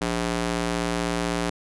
square tone with high-pass filter, 58 Hz, A#1, 8 cents flat, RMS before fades -26 dBFS, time 0.01-1.5 s, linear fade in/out 5 ms, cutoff 180 Hz, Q 0.58, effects resampled to 24000 Hz

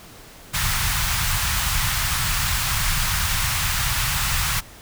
pink band-stop noise, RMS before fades -22 dBFS, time 0.53-4.61 s, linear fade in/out 20 ms, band 140 to 980 Hz, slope 24 dB/octave, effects pink hiss -44 dBFS RMS until 4.81 s

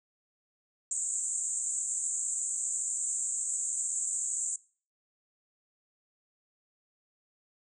white band-pass noise, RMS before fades -33 dBFS, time 0.91-4.56 s, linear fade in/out 2 ms, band 7000 to 8200 Hz, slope 96 dB/octave, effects noise-tail reverb RT60 0.4 s tail -21 dB re dry

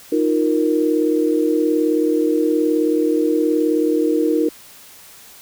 sine chord, Eb suspended second, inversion none, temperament just, 311.1 / 350 / 466.7 Hz, Eb4 / F4 / Bb4, 0 / +4 / +2 cents, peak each -17 / -21 / -19 dBFS, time 0.12-4.49 s, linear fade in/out 5 ms, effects white hiss -43 dBFS RMS until 5.41 s

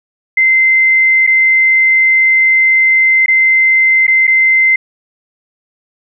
sine tone with dropouts, 2074 Hz, C7, 16 cents flat, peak -6 dBFS, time 0.37-4.76 s, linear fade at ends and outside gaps 5 ms, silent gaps 1.267-1.273 / 3.261-3.281 / 4.068-4.078 / 4.27-4.276 s, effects none

